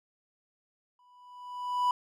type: tone with exponential growth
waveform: triangle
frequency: 987.8 Hz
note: B5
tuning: in tune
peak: -20 dBFS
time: 0.99-1.91 s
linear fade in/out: 2 ms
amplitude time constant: 200 ms
effects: none